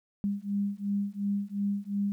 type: beating tone pair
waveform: sine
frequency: 200 / 202.8 Hz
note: G3 / G#3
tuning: +35 / -41 cents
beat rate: 2.8 Hz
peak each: -31 dBFS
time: 0.24-2.12 s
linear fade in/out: 0 ms
effects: 11-bit